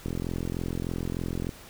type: click train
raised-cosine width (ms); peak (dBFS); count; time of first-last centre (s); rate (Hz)
3; -18; 63; 0.06-1.492; 43.3
effects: pink hiss -48 dBFS RMS until 1.69 s